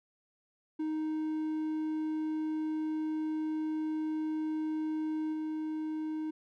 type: tone with level steps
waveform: triangle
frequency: 311.6 Hz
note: D#4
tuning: 3 cents sharp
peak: -29 / -31 dBFS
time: 0.79-6.31 s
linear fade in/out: 10 ms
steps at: 5.32 s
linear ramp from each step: 20 ms
effects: none